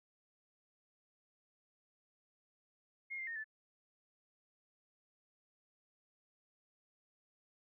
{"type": "tone with pitch steps", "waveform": "sine", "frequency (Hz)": [2142, 2099, 1841, 1749], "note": ["C7", "C7", "A#6", "A6"], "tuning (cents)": [40, 5, -22, -11], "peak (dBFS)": -40, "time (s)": [3.1, 3.444], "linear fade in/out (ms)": 20, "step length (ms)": 86, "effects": []}